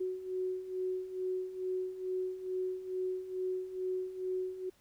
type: beating tone pair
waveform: sine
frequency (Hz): 369.1 / 371.4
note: F#4 / F#4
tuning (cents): -4 / +7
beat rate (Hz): 2.3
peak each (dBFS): -40 / -35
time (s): 0-4.7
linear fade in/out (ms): 10
effects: pink hiss -68 dBFS RMS until 4.8 s